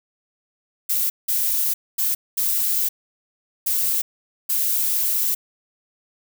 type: noise bursts at uneven times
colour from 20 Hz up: violet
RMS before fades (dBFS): -21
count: 6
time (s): 0.89-1.1 / 1.28-1.74 / 1.98-2.15 / 2.37-2.89 / 3.66-4.02 / 4.49-5.35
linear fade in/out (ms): 10
effects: none

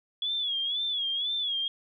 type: tone with vibrato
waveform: sine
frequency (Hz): 3373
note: G#7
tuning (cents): +26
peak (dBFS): -27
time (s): 0.22-1.68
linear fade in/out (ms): 2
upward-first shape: sine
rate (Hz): 2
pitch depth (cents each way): 100
effects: none

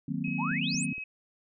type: chord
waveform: sine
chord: C half-diminished seventh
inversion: first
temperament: equal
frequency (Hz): 155.56 / 185 / 233.1 / 261.6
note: Eb3 / Gb3 / Bb3 / C4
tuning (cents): 0 / 0 / 0 / 0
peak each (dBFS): -35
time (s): 0.08-0.93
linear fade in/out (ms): 5
type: tone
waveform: sine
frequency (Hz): 2552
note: D#7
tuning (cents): +43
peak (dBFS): -35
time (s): 0.24-1.04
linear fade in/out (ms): 5
type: click train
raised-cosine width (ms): 3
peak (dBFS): -36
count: 4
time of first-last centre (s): 0.28-0.981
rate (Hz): 4.28
type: exponential sweep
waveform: sine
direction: up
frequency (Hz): 776 to 9660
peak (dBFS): -31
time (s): 0.38-0.86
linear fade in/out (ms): 20
effects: none

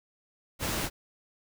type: noise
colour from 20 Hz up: pink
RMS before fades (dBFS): -31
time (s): 0.59-0.9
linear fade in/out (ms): 50
effects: none

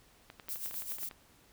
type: clicks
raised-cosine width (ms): 0.3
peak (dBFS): -31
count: 12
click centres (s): 0.301 / 0.398 / 0.485 / 0.559 / 0.66 / 0.711 / 0.742 / 0.821 / 0.919 / 0.985 / 1.032 / 1.112
type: noise with tremolo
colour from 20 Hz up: violet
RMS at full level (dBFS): -37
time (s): 0.49-1.09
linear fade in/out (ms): 0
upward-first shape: triangle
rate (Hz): 7.7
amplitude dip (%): 70
effects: pink hiss -63 dBFS RMS until 1.52 s

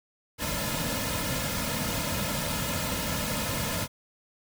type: noise with comb filter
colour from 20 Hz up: pink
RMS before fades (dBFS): -30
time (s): 0.38-3.88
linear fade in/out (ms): 50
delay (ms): 2.6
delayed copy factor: -0.8
effects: none

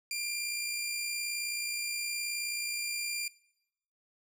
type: tone with amplitude modulation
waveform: 15% pulse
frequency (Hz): 2388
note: D7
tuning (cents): +28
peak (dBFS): -25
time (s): 0.11-3.28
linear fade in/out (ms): 2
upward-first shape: sine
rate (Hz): 59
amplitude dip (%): 30
effects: noise-tail reverb RT60 0.8 s tail -20 dB re dry

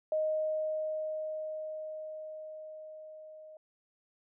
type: tone with level ramp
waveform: sine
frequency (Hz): 622.3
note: D#5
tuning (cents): 0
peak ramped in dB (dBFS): -27 to -48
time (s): 0.12-3.57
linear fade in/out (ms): 2
effects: none

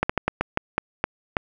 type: slowing click train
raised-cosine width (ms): 0.5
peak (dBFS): -5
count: 9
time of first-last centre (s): 0.03-1.368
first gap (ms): 65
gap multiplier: 1.26
effects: none

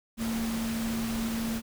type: tone in noise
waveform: sine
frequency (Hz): 226.8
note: A#3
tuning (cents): -47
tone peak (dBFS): -29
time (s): 0.17-1.62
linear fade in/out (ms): 50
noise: pink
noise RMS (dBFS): -37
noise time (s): 0.17-1.62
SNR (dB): +5
effects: none

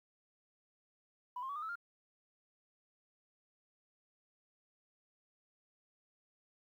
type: tone with pitch steps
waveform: sine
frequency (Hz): 989 / 1060 / 1136.1 / 1217.6 / 1305 / 1398.7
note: B5 / C6 / C#6 / D#6 / E6 / F6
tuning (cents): +2 / +22 / +42 / -38 / -18 / +2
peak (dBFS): -38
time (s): 1.36-1.756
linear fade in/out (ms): 5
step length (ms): 66
effects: tanh soft clip ceiling -34 dBFS + 12-bit

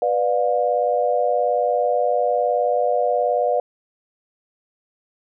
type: chord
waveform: sine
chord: B diminished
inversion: none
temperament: just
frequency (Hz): 493.9 / 592.7 / 711.2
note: B4 / D5 / F5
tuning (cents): 0 / +16 / +31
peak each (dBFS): -21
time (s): 0.02-3.6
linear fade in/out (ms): 2
effects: none

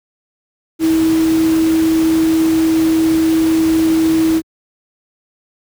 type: tone in noise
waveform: sine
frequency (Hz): 322.4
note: E4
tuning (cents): -38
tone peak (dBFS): -10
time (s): 0.79-4.42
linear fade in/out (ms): 50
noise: pink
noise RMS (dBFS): -26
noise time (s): 0.79-4.42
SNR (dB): +13
effects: high-pass 60 Hz 12 dB/octave

